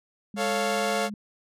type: tone with pitch glide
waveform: sine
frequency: 204.3 to 207.3 Hz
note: G#3 to G#3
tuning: -28 to -3 cents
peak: -33 dBFS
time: 0.34-1.14 s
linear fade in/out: 2 ms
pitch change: +25 cents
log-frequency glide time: 0.45-1.01 s
type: chord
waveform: sawtooth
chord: A augmented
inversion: none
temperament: equal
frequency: 440 / 554.4 / 698.5 Hz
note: A4 / C#5 / E#5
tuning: 0 / 0 / 0 cents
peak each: -26 / -25 / -24 dBFS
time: 0.36-1.1 s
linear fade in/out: 50 ms
effects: low-pass 11000 Hz 12 dB/octave